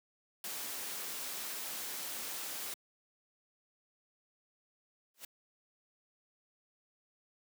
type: noise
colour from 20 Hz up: white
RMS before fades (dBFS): -41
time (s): 0.44-2.74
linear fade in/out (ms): 2
type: noise with exponential growth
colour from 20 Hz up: white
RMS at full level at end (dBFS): -41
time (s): 5.14-5.25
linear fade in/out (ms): 5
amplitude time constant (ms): 22
effects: high-pass 200 Hz 12 dB/octave